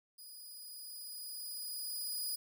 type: tone with level ramp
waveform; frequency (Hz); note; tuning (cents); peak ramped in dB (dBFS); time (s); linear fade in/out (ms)
15% pulse; 4941; D#8; -13; -44 to -29; 0.18-2.36; 10
effects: none